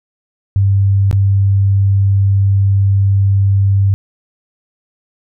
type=tone with dropouts; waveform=sine; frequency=98.5 Hz; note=G2; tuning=9 cents sharp; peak=-8 dBFS; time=0.56-3.94 s; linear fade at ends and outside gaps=0 ms; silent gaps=1.112-1.128 s; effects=none